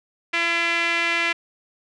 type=tone with band-pass filter; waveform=sawtooth; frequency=338.4 Hz; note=E4; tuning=45 cents sharp; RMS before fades=-22 dBFS; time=0.33-1.33 s; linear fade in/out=10 ms; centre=2300 Hz; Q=3.1; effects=resampled to 22050 Hz